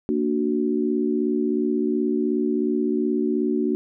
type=chord; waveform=sine; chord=Bb augmented; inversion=none; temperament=equal with one note detuned; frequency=230.9 / 293.7 / 370 Hz; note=Bb3 / D4 / F#4; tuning=-16 / 0 / 0 cents; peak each=-24 dBFS; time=0.09-3.75 s; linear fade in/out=0 ms; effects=none